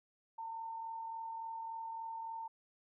sine tone with amplitude modulation, 905 Hz, A5, 48 cents sharp, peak -39 dBFS, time 0.38-2.48 s, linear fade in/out 10 ms, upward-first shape sine, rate 43.5 Hz, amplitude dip 35%, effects none

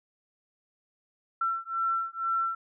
sine beating tone pair, 1346 / 1348.1 Hz, E6 / E6, +36 / +38 cents, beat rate 2.1 Hz, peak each -30 dBFS, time 1.41-2.55 s, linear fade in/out 5 ms, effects none

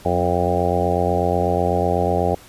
harmonic tone with a mistuned harmonic, 88.1 Hz, F2, 16 cents sharp, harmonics 1 / 2 / 3 / 4 / 5 / 6 / 7 / 8 / 9, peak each -24 / -26 / -30 / -27 / -24 / -25 / -25 / -25 / -24 dBFS, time 0.05-2.35 s, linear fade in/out 5 ms, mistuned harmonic 2, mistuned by +31 cents, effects pink hiss -45 dBFS RMS until 2.48 s + resampled to 32000 Hz

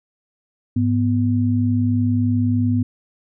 sine tone pair together, 103.81 / 246.9 Hz, G#2 / B3, 0 / 0 cents, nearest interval octave + minor third, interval 1500 cents, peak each -18 dBFS, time 0.76-2.83 s, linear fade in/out 5 ms, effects none

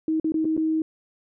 sine tone with dropouts, 316.9 Hz, D#4, 32 cents sharp, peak -20 dBFS, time 0.08-0.82 s, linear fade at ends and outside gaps 2 ms, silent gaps 0.199-0.244 / 0.321-0.342 / 0.446-0.452 / 0.567-0.576 s, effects none

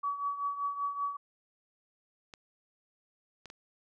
sine tone with tremolo, 1137 Hz, C#6, 44 cents sharp, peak -28 dBFS, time 0.03-1.17 s, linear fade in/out 10 ms, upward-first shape triangle, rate 5.2 Hz, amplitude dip 75%
clicks, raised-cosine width 0.2 ms, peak -29 dBFS, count 3, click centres 2.338 / 3.457 / 3.501 s
effects none

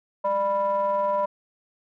triangle ring-modulated tone, 195.2 Hz, G3, 7 cents flat, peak -16 dBFS, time 0.24-1.26 s, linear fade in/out 10 ms, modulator 791 Hz, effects none

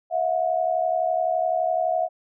sine tone pair together, 650 / 721.8 Hz, E5 / F#5, -24 / -43 cents, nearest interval major second, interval 181 cents, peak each -23 dBFS, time 0.1-2.09 s, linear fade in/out 50 ms, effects none

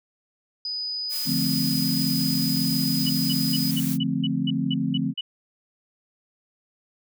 sine tone, 4978 Hz, D#8, in tune, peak -27 dBFS, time 0.65-3.71 s, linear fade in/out 2 ms
blue noise, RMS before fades -32 dBFS, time 1.09-3.98 s, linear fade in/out 50 ms
sine chord, D minor seventh, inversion none, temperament equal, 146.83 / 174.61 / 220 / 261.6 Hz, D3 / F3 / A3 / C4, 0 / 0 / 0 / 0 cents, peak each -29 / -28 / -28 / -26 dBFS, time 1.25-5.14 s, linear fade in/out 50 ms
sine tone bursts, 2960 Hz, F#7, in tune, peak -26 dBFS, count 10, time 3.06-5.21 s, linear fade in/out 5 ms, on 35 ms, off 200 ms
effects none

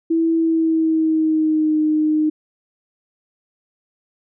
sine tone with pitch glide, 328 to 307.8 Hz, E4 to D#4, -9 to -19 cents, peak -14 dBFS, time 0.1-2.3 s, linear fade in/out 10 ms, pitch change -110 cents, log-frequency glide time 0.35-1.79 s, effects none

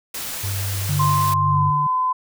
white noise, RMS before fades -29 dBFS, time 0.14-1.34 s, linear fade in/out 5 ms
sine tone, 98 Hz, G2, in tune, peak -23 dBFS, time 0.43-1.71 s, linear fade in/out 10 ms
sine tone with tremolo, 146.83 Hz, D3, in tune, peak -18 dBFS, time 0.89-1.87 s, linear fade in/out 5 ms, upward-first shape sine, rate 1.8 Hz, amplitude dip 55%
sine tone with pitch glide, 1046.5 to 1017.9 Hz, C6 to C6, 0 to -48 cents, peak -17 dBFS, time 0.99-2.13 s, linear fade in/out 10 ms, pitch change -48 cents, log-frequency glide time 1.5-1.6 s
effects none

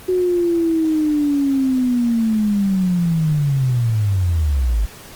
sine linear sweep, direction down, 370 to 49 Hz, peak -14 dBFS, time 0.08-4.86 s, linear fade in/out 10 ms, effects pink hiss -39 dBFS RMS until 5.15 s + Opus 24 kbps

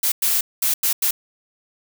blue noise bursts at uneven times, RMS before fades -19 dBFS, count 5, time 0.03-0.12 / 0.22-0.41 / 0.62-0.74 / 0.83-0.93 / 1.02-1.11 s, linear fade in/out 5 ms, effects none

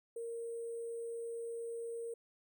sine tone with sample-and-hold, 464.3 Hz, A#4, 7 cents flat, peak -39 dBFS, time 0.16-2.14 s, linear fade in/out 5 ms, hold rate 8820 Hz, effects none

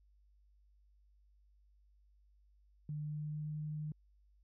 sine tone with pitch glide, 150 to 152.01 Hz, D3 to D#3, +37 to -40 cents, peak -38 dBFS, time 2.89-3.92 s, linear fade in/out 2 ms, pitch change +23 cents, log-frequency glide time 3.02-3.56 s, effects added 50 Hz sine -65 dBFS peak until 4.43 s

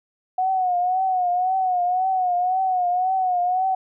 sine tone with vibrato, 735 Hz, F#5, 12 cents flat, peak -18 dBFS, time 0.38-3.75 s, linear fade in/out 5 ms, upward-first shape triangle, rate 1.9 Hz, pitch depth 75 cents each way, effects none

